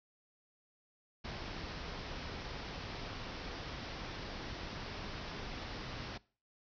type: low-pass noise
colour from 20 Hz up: pink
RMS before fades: -44 dBFS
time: 1.24-6.18 s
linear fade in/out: 10 ms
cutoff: 5600 Hz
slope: 96 dB/octave
effects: noise-tail reverb RT60 0.4 s tail -22 dB re dry